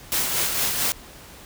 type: noise with tremolo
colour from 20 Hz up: white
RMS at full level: -22 dBFS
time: 0.12-0.92 s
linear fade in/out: 0 ms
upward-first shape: sine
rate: 4.4 Hz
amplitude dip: 40%
effects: pink hiss -44 dBFS RMS until 1.45 s